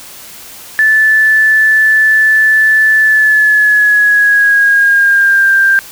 sine tone with pitch glide, 1748 to 1584.5 Hz, A6 to G6, -12 to +18 cents, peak -5 dBFS, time 0.79-5.79 s, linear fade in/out 0 ms, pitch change -170 cents, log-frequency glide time 3-5.51 s, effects white hiss -32 dBFS RMS until 5.91 s

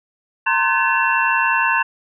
sine tone cluster, 917 / 1048 / 1524 / 1716 / 2703 Hz, A#5 / C6 / G6 / A6 / E7, -29 / +2 / -49 / -44 / +43 cents, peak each -21 dBFS, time 0.46-1.83 s, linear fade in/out 10 ms, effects none

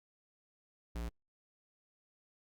square tone, 58 Hz, A#1, 8 cents flat, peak -38 dBFS, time 0.95-1.09 s, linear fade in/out 5 ms, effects Opus 48 kbps

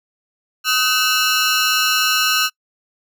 15% pulse ring-modulated tone, 1389 Hz, F6, 10 cents flat, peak -5 dBFS, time 0.64-2.5 s, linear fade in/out 50 ms, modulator 125 Hz, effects noise-tail reverb RT60 0.1 s tail -26 dB re dry

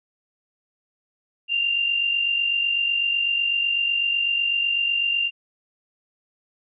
sine tone pair together, 2742 / 2790 Hz, F7 / F7, -32 / -2 cents, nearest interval unison, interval 30 cents, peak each -29 / -20 dBFS, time 1.48-5.31 s, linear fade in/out 50 ms, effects none

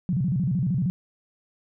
sine tone with vibrato, 153.8 Hz, D#3, 20 cents flat, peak -21 dBFS, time 0.09-0.9 s, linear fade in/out 0 ms, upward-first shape square, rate 13 Hz, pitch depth 290 cents each way, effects none

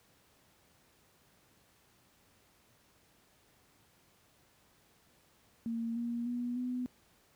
sine tone with pitch steps, 230 / 236.3 / 242.8 / 249.5 Hz, A#3 / A#3 / B3 / B3, -23 / +24 / -29 / +18 cents, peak -33 dBFS, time 5.66-6.86 s, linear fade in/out 0 ms, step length 300 ms, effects pink hiss -67 dBFS RMS until 7.35 s + high-pass 60 Hz 12 dB/octave

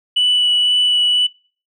sine tone with vibrato, 2960 Hz, F#7, in tune, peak -10 dBFS, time 0.16-1.27 s, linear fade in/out 10 ms, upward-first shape sine, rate 2 Hz, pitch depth 8 cents each way, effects noise-tail reverb RT60 0.4 s tail -25 dB re dry + tanh soft clip ceiling -9 dBFS

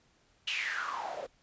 white noise with band-pass filter sweep, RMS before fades -36 dBFS, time 0.47-1.27 s, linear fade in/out 10 ms, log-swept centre 3000 to 500 Hz, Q 7.6, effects pink hiss -68 dBFS RMS until 1.42 s + resampled to 16000 Hz

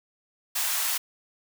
white high-pass noise, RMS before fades -27 dBFS, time 0.55-0.98 s, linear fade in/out 10 ms, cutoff 730 Hz, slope 24 dB/octave, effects none

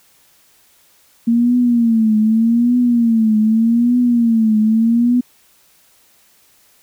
sine tone with vibrato, 230 Hz, A#3, 23 cents flat, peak -10 dBFS, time 1.27-5.21 s, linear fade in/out 10 ms, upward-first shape triangle, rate 0.83 Hz, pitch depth 130 cents each way, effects white hiss -53 dBFS RMS until 6.82 s

